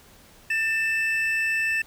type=tone pair together; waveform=triangle; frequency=1789.9 / 2637 Hz; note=A6 / E7; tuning=+29 / 0 cents; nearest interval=perfect fifth; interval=671 cents; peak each=-23 dBFS; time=0.5-1.82 s; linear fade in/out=5 ms; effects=pink hiss -52 dBFS RMS until 1.86 s